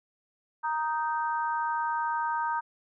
harmonic tone, 311.1 Hz, D#4, in tune, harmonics 3 / 4 / 5, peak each -28 / -34 / -35 dBFS, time 0.63-2.61 s, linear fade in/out 20 ms, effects none

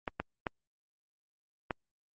clicks, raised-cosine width 0.5 ms, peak -17 dBFS, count 4, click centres 0.078 / 0.2 / 0.468 / 1.708 s, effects Opus 32 kbps

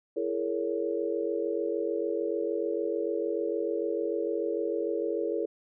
sine chord, A# half-diminished seventh, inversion second, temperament just, 335.6 / 419.5 / 466.2 / 559.4 Hz, E4 / G#4 / A#4 / C#5, +31 / +17 / 0 / +16 cents, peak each -33 / -32 / -32 / -35 dBFS, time 0.16-5.46 s, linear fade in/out 10 ms, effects none

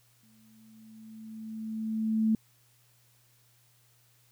sine tone with exponential growth, 220 Hz, A3, in tune, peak -21 dBFS, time 0.23-2.35 s, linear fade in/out 2 ms, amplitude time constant 460 ms, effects added 120 Hz sine -66 dBFS peak until 4.31 s + white hiss -66 dBFS RMS until 4.31 s

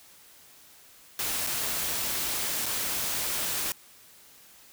white noise with dropouts, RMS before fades -30 dBFS, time 1.19-3.72 s, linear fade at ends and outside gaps 1 ms, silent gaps 1.466-1.471 / 2.659-2.663 s, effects white hiss -54 dBFS RMS until 4.72 s

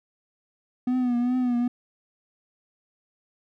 triangle tone with vibrato, 246.9 Hz, B3, in tune, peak -19 dBFS, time 0.87-1.68 s, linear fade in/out 5 ms, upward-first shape triangle, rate 2.5 Hz, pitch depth 63 cents each way, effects none

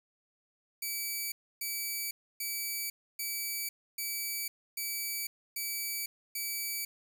5% pulse tone bursts, 2300 Hz, D7, 37 cents flat, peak -24 dBFS, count 8, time 0.82-6.85 s, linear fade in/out 5 ms, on 500 ms, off 290 ms, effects none

